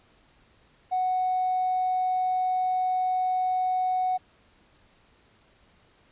triangle tone with tanh clipping, 740 Hz, F#5, in tune, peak -22 dBFS, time 0.91-4.18 s, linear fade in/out 20 ms, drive 1 dB, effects pink hiss -61 dBFS RMS until 6.11 s + resampled to 8000 Hz

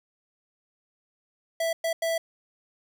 square tone bursts at uneven times, 659.3 Hz, E5, in tune, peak -25 dBFS, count 3, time 1.6-1.73 / 1.84-1.93 / 2.02-2.18 s, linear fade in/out 5 ms, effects none

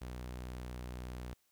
sawtooth tone with pitch glide, 62 to 61.57 Hz, B1 to B1, +7 to -5 cents, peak -38 dBFS, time 0.01-1.34 s, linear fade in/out 10 ms, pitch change -12 cents, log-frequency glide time 0.15-1.19 s, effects white hiss -75 dBFS RMS until 1.51 s

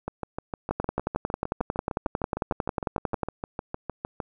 two click trains, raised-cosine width 1 ms, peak -16 / -11 dBFS, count 28 / 29, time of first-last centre 0.08-4.202 / 0.71-3.233 s, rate 6.55 / 11.1 Hz, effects none

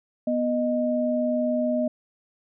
sine tone pair together, 245.5 / 618.6 Hz, B3 / D#5, -10 / -10 cents, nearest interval octave + major third, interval 1600 cents, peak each -24 / -24 dBFS, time 0.27-1.88 s, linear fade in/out 5 ms, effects none

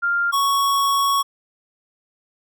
sine / square tone pair in turn, 1396.9 / 1111.9 Hz, F6 / C#6, 0 / +5 cents, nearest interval major third, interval 395 cents, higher first, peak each -17 dBFS, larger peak neither, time 0.02-0.32 / 0.32-1.23 s, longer second, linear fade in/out 20 ms, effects none

